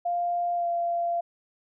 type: tone with pitch glide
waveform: sine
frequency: 698.5 to 688.1 Hz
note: F5 to F5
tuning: 0 to -26 cents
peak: -24 dBFS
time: 0.05-1.21 s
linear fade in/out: 10 ms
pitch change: -26 cents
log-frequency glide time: 0.55-0.67 s
effects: none